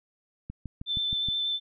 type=click train; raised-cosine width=5 ms; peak=-24 dBFS; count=6; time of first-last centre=0.5-1.286 s; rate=6.36 Hz
type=tone with vibrato; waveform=sine; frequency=3537 Hz; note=A7; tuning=8 cents sharp; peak=-26 dBFS; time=0.86-1.6 s; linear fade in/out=50 ms; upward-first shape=sine; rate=8.4 Hz; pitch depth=10 cents each way
effects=none